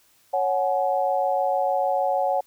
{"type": "chord", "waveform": "sine", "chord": "C# suspended fourth", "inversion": "none", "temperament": "equal with one note detuned", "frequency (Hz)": [554.4, 740, 846.6], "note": ["C#5", "F#5", "G#5"], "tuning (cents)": [0, 0, 33], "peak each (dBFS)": [-24, -23, -27], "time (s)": [0.33, 2.41], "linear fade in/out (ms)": 10, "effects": ["white hiss -60 dBFS RMS until 2.46 s"]}